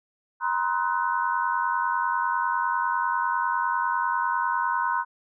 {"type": "tone cluster", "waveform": "sine", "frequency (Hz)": [950, 1040, 1269, 1497], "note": ["A#5", "C6", "D#6", "F#6"], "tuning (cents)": [33, -11, 34, 20], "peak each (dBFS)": [-26, -27, -34, -29], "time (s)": [0.4, 5.05], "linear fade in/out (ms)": 50, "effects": []}